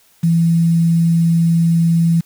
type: tone with quantisation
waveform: sine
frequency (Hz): 167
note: E3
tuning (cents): +23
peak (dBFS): -10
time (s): 0.23-2.21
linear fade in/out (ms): 10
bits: 6
effects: white hiss -53 dBFS RMS until 2.25 s